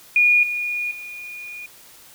sine tone with level steps, 2441 Hz, D#7, 34 cents flat, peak -12 / -22 / -32 dBFS, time 0.16-1.66 s, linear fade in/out 2 ms, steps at 0.43 / 0.91 s, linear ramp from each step 2 ms, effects white hiss -47 dBFS RMS until 2.14 s

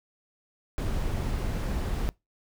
brown noise, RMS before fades -29 dBFS, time 0.78-2.09 s, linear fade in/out 0 ms, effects noise-tail reverb RT60 0.2 s tail -23 dB re dry

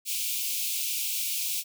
white high-pass noise, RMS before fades -30 dBFS, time 0.05-1.64 s, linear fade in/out 50 ms, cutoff 2300 Hz, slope 96 dB/octave, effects none

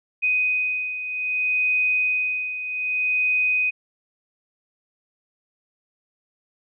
sine beating tone pair, 2500 / 2500.63 Hz, D#7 / D#7, +8 / +8 cents, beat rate 0.63 Hz, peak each -21 / -27 dBFS, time 0.22-3.71 s, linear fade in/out 20 ms, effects none

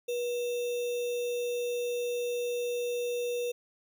sine tone with sample-and-hold, 483.4 Hz, B4, 37 cents flat, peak -29 dBFS, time 0.08-3.52 s, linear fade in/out 10 ms, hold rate 3150 Hz, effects none

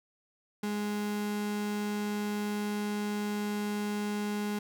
35% pulse tone, 207.7 Hz, G#3, in tune, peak -29 dBFS, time 0.63-4.59 s, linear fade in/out 5 ms, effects none

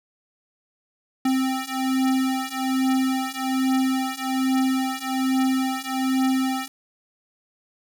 square beating tone pair, 261.6 / 262.8 Hz, C4 / C4, 0 / +8 cents, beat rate 1.2 Hz, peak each -25 / -24 dBFS, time 1.25-6.68 s, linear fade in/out 5 ms, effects none

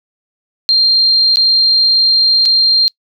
sine tone with dropouts, 4186 Hz, C8, in tune, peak -7 dBFS, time 0.69-2.88 s, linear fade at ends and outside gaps 0 ms, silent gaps 1.358-1.37 / 2.454-2.458 s, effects noise-tail reverb RT60 0.1 s tail -25 dB re dry

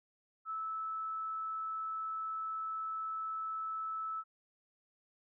sine tone, 1308 Hz, E6, 14 cents flat, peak -36 dBFS, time 0.45-4.24 s, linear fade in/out 50 ms, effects none

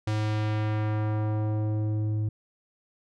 square tone with low-pass filter sweep, 107.2 Hz, A2, 45 cents flat, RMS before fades -27 dBFS, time 0.07-2.29 s, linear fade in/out 5 ms, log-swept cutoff 6400 to 220 Hz, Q 0.83, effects none

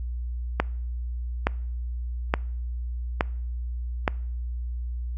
click train, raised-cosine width 0.5 ms, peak -5 dBFS, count 5, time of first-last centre 0.6-4.078 s, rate 1.15 Hz, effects noise-tail reverb RT60 0.6 s tail -25 dB re dry + added 60 Hz sine -28 dBFS peak until 5.17 s

